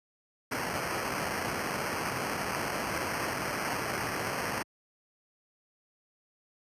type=noise with sample-and-hold; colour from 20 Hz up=blue; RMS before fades=-33 dBFS; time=0.51-4.63 s; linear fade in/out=10 ms; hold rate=3675 Hz; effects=high-pass 80 Hz 12 dB/octave + resampled to 32000 Hz